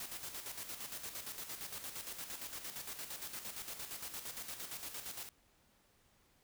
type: noise with tremolo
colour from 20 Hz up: white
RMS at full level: -44 dBFS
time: 0-5.29 s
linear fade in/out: 2 ms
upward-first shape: square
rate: 8.7 Hz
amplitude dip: 55%
effects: pink hiss -71 dBFS RMS until 6.43 s